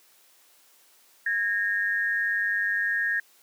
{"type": "tone pair together", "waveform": "sine", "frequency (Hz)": [1641.9, 1843], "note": ["G#6", "A#6"], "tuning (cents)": [-20, -20], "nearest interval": "major second", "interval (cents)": 200, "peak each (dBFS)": -26, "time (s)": [1.26, 3.2], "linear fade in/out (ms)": 5, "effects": ["white hiss -59 dBFS RMS until 3.42 s", "high-pass 300 Hz 12 dB/octave"]}